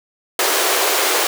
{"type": "high-pass noise", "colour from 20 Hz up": "pink", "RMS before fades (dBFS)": -17, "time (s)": [0.39, 1.27], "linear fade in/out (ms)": 2, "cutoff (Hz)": 350, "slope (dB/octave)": 48, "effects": []}